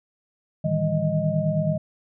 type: tone cluster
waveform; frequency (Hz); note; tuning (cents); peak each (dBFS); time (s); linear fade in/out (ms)
sine; 110.5 / 152 / 161.5 / 200.2 / 625; A2 / D#3 / E3 / G3 / D#5; +8 / -40 / -35 / +37 / +8; -33 / -26 / -24 / -29 / -26; 0.64-1.78; 10
effects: none